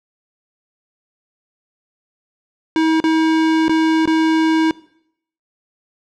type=tone with dropouts; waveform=square; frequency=320 Hz; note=D#4; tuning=49 cents sharp; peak=-13 dBFS; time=2.76-4.71 s; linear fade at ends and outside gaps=1 ms; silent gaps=3.002-3.04 / 3.682-3.694 / 4.056-4.075 s; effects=noise-tail reverb RT60 0.7 s tail -20 dB re dry + low-pass 4000 Hz 12 dB/octave